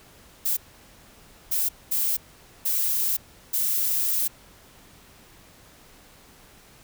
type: noise bursts at uneven times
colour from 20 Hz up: violet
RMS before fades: -24 dBFS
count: 5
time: 0.45-0.57 / 1.51-1.69 / 1.91-2.17 / 2.65-3.17 / 3.53-4.28 s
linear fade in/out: 10 ms
effects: pink hiss -52 dBFS RMS until 6.83 s